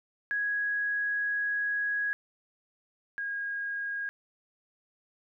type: tone pair in turn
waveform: sine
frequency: 1661.2 / 1634.5 Hz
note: G#6 / G#6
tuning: 0 / -28 cents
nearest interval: unison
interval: 28 cents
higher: first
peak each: -27 / -31 dBFS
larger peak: first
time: 0.31-2.13 / 3.18-4.09 s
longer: first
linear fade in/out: 0 ms
effects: none